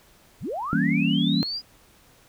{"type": "linear sweep", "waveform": "sine", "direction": "up", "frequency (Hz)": [39.83, 4970], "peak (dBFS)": -27, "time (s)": [0.4, 1.62], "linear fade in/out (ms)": 50}
{"type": "chord", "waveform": "sine", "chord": "E diminished seventh", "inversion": "none", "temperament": "equal", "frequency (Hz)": [164.81, 196, 233.1, 277.2], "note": ["E3", "G3", "Bb3", "Db4"], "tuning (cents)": [0, 0, 0, 0], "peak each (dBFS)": -25, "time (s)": [0.73, 1.43], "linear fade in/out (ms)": 0}
{"effects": ["pink hiss -56 dBFS RMS until 2.28 s"]}